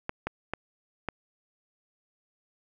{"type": "clicks", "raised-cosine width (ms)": 0.5, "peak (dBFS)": -15, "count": 4, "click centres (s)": [0.094, 0.27, 0.536, 1.087], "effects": []}